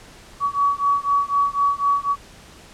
sine beating tone pair, 1131 / 1135 Hz, C#6 / C#6, +34 / +41 cents, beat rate 4 Hz, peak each -20 dBFS, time 0.4-2.16 s, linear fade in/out 50 ms, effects pink hiss -45 dBFS RMS until 2.73 s + low-pass 9000 Hz 12 dB/octave

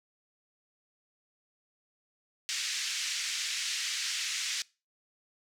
white band-pass noise, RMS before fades -34 dBFS, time 2.49-4.62 s, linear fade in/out 0 ms, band 1800 to 6700 Hz, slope 24 dB/octave, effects noise-tail reverb RT60 0.3 s tail -23 dB re dry

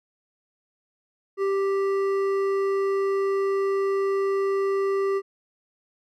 sine tone with hard clipping, 392 Hz, G4, in tune, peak -23 dBFS, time 1.37-5.22 s, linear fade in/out 50 ms, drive 9 dB, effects none

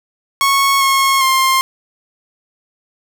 sawtooth tone with pitch steps, 1102 / 1087 / 1058 Hz, C#6 / C#6 / C6, -11 / -34 / +19 cents, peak -7 dBFS, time 0.41-1.61 s, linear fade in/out 0 ms, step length 400 ms, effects none

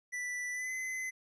square tone with pitch glide, 1975.5 to 2038 Hz, B6 to C7, 0 to -46 cents, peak -36 dBFS, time 0.12-1.11 s, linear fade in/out 20 ms, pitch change +54 cents, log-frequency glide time 0.52-0.72 s, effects resampled to 22050 Hz + 13-bit

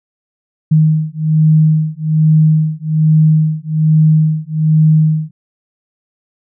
sine beating tone pair, 155.56 / 156.76 Hz, D#3 / D#3, 0 / +13 cents, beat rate 1.2 Hz, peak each -11 dBFS, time 0.71-5.31 s, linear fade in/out 10 ms, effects none

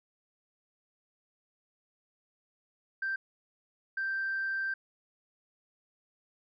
sine tone bursts at uneven times, 1568 Hz, G6, in tune, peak -29 dBFS, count 2, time 3.02-3.16 / 3.97-4.74 s, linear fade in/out 5 ms, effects tanh soft clip ceiling -26 dBFS

